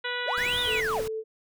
harmonic tone, 490 Hz, B4, 14 cents flat, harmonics 1 / 2 / 3 / 4 / 5 / 6 / 7 / 8, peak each -36 / -38 / -33 / -35 / -41 / -38 / -39 / -40 dBFS, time 0.04-0.81 s, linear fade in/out 10 ms
triangle linear two-way sweep, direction up then down, 370 to 3729 to 370 Hz, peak -25 dBFS, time 0.26-1.02 s, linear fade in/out 20 ms, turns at 0.6 s
pink noise, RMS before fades -39 dBFS, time 0.37-1.08 s, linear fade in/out 5 ms
sine tone, 440 Hz, A4, in tune, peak -29 dBFS, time 0.65-1.24 s, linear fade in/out 50 ms
effects none

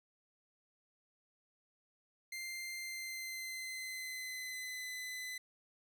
sawtooth tone with pitch glide, 2093 to 2014 Hz, C7 to B6, 0 to +33 cents, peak -38 dBFS, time 2.32-5.38 s, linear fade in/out 5 ms, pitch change -67 cents, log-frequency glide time 2.76-4.88 s, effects none

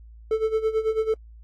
triangle tone with tremolo, 440 Hz, A4, in tune, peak -16 dBFS, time 0.31-1.14 s, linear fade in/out 2 ms, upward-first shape sine, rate 9.1 Hz, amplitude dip 80%, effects added 56 Hz sine -43 dBFS peak until 1.43 s + AAC 48 kbps

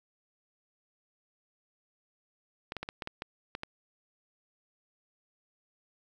clicks, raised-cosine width 0.3 ms, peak -20 dBFS, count 9, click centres 2.721 / 2.767 / 2.83 / 2.889 / 3.022 / 3.074 / 3.221 / 3.551 / 3.634 s, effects 9-bit

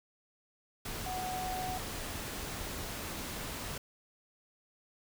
sine tone in noise, 740 Hz, F#5, in tune, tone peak -36 dBFS, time 1.06-1.78 s, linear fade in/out 5 ms, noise pink, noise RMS -40 dBFS, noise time 0.85-3.78 s, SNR +1 dB, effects none

